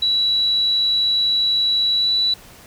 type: tone with pitch glide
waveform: sine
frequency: 3924 to 3949 Hz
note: B7 to B7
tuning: -12 to -1 cents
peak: -15 dBFS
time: 0.02-2.34 s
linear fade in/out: 5 ms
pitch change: +11 cents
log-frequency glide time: 1.96-2.09 s
effects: pink hiss -44 dBFS RMS until 2.66 s